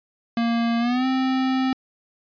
square tone with pitch glide, 232.7 to 261.2 Hz, A#3 to C4, -3 to -3 cents, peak -20 dBFS, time 0.37-1.73 s, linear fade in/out 2 ms, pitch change +200 cents, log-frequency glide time 0.79-1.06 s, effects resampled to 11025 Hz

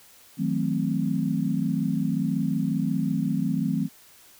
sine chord, D# diminished seventh, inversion none, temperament equal with one note detuned, 159.48 / 185 / 220 / 261.6 Hz, D#3 / F#3 / A3 / C4, +43 / 0 / 0 / 0 cents, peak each -28 dBFS, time 0.37-3.89 s, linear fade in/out 50 ms, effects white hiss -53 dBFS RMS until 4.39 s

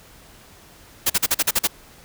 white noise bursts, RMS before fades -18 dBFS, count 8, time 1.06-1.674 s, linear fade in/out 10 ms, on 40 ms, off 42 ms, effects pink hiss -48 dBFS RMS until 2.04 s

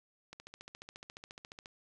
click train, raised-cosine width 0.2 ms, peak -30 dBFS, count 20, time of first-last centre 0.33-1.659 s, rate 14.3 Hz, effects none

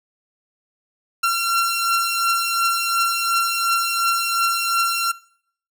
sawtooth beating tone pair, 1364 / 1366.8 Hz, F6 / F6, -41 / -38 cents, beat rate 2.8 Hz, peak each -20 / -15 dBFS, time 1.23-5.12 s, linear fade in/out 10 ms, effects noise-tail reverb RT60 0.6 s tail -21 dB re dry

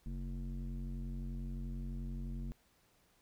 square tone with low-pass filter, 45.76 Hz, F#1, 18 cents flat, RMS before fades -41 dBFS, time 0.06-2.52 s, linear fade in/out 0 ms, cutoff 220 Hz, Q 2.5, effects pink hiss -71 dBFS RMS until 3.21 s

